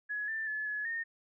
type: tone with pitch steps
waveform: sine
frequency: 1686 / 1777 / 1720 / 1700 / 1834 Hz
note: G#6 / A6 / A6 / G#6 / A#6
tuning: +26 / +17 / -40 / +40 / -29 cents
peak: -33 dBFS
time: 0.09-1.04 s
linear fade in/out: 20 ms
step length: 190 ms
effects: none